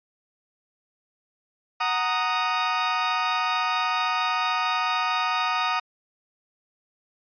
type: chord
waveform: sawtooth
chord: D# minor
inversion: first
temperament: equal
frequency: 740 / 932.3 / 1244.5 Hz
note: F#5 / A#5 / D#6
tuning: 0 / 0 / 0 cents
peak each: -25 / -24 / -21 dBFS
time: 1.8-5.8 s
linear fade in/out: 10 ms
effects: resampled to 11025 Hz